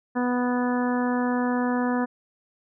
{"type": "harmonic tone", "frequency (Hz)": 246.9, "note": "B3", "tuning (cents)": 0, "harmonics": [1, 2, 3, 4, 5, 6, 7], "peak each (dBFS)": [-23, -30, -32, -32, -37, -37, -36], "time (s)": [0.15, 2.06], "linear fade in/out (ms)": 20, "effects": []}